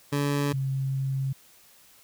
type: tone pair in turn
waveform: 20% pulse / sine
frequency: 143.2 / 134.65 Hz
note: D3 / C#3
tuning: -43 / -50 cents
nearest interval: minor second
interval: 107 cents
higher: first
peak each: -19 / -25 dBFS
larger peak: first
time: 0.12-0.53 / 0.53-1.33 s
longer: second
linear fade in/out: 10 ms
effects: white hiss -56 dBFS RMS until 2.03 s